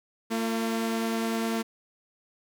sawtooth tone pair together, 226.2 / 344.3 Hz, A3 / F4, +48 / -25 cents, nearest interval perfect fifth, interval 727 cents, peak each -23 / -31 dBFS, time 0.3-1.63 s, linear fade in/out 20 ms, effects none

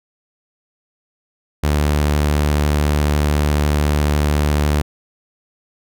sawtooth tone, 74 Hz, D2, 14 cents sharp, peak -10 dBFS, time 1.63-4.82 s, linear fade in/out 10 ms, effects none

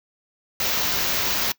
white band-stop noise, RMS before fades -23 dBFS, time 0.6-1.52 s, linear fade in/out 2 ms, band 6600 to 14000 Hz, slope 48 dB/octave, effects noise-tail reverb RT60 0.1 s tail -21 dB re dry

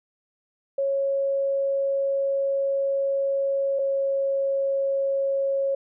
sine tone pair in turn, 550 / 547.9 Hz, C#5 / C#5, -14 / -20 cents, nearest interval unison, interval 6 cents, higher first, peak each -21 dBFS, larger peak neither, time 0.78-3.79 / 3.79-5.75 s, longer first, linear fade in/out 5 ms, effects none

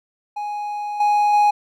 triangle tone with level steps, 830.6 Hz, G#5, in tune, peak -22 / -12 / -10 dBFS, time 0.36-1.51 s, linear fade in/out 10 ms, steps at 1 / 1.33 s, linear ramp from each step 5 ms, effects none

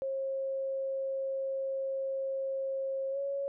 sine tone with pitch glide, 538 to 556 Hz, C5 to C#5, +48 to +5 cents, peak -31 dBFS, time 0.02-3.48 s, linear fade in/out 0 ms, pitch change +57 cents, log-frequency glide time 3.11-3.18 s, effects none

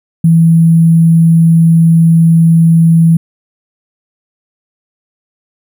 sine tone with sample-and-hold, 164.81 Hz, E3, in tune, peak -3 dBFS, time 0.24-3.17 s, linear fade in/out 5 ms, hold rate 11025 Hz, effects none

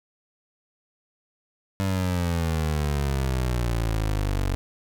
25% pulse exponential sweep, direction down, 98 to 46.25 Hz, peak -19 dBFS, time 1.8-4.55 s, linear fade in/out 0 ms, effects none

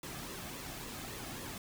pink noise with flanger, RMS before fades -44 dBFS, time 0.03-1.58 s, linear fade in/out 2 ms, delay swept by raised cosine 1.3 to 2.14 ms, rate 3.6 Hz, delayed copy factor -0.5, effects none

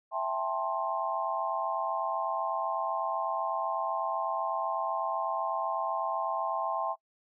sine chord, A minor seventh, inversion second, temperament just, 660 / 792 / 880 / 1056 Hz, E5 / G5 / A5 / C6, +2 / +18 / 0 / +16 cents, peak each -34 / -35 / -36 / -33 dBFS, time 0.11-6.96 s, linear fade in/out 50 ms, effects noise-tail reverb RT60 0.1 s tail -24 dB re dry

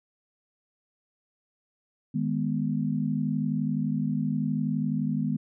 sine chord, G# minor, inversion second, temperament equal, 155.56 / 207.7 / 246.9 Hz, D#3 / G#3 / B3, 0 / 0 / 0 cents, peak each -29 dBFS, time 2.14-5.37 s, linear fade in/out 10 ms, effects none

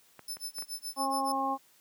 clicks, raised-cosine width 0.5 ms, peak -31 dBFS, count 4, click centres 0.193 / 0.369 / 0.585 / 0.624 s
20% pulse tone with tremolo, 5274 Hz, E8, in tune, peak -29 dBFS, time 0.28-1.32 s, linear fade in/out 2 ms, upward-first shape sine, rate 7.1 Hz, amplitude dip 100%
harmonic tone, 270 Hz, C#4, 45 cents flat, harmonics 1 / 2 / 3 / 4, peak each -36 / -39 / -31 / -32 dBFS, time 0.96-1.58 s, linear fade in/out 50 ms
effects white hiss -63 dBFS RMS until 1.8 s + high-pass 100 Hz 12 dB/octave

